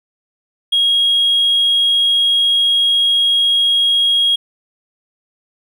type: tone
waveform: triangle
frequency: 3282 Hz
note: G#7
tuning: 21 cents flat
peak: -8 dBFS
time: 0.72-4.36 s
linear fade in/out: 10 ms
effects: tanh soft clip ceiling -7 dBFS